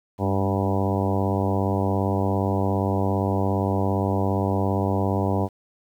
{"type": "harmonic tone with a mistuned harmonic", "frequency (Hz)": 97.4, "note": "G2", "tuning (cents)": -11, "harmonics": [1, 2, 3, 4, 5, 6, 7, 8, 9, 10], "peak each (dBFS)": [-24, -27, -29, -30, -31, -32, -32, -33, -34, -34], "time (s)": [0.18, 5.49], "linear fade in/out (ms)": 50, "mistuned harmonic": 2, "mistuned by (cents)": 43, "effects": ["9-bit"]}